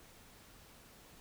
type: silence
effects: pink hiss -59 dBFS RMS until 1.2 s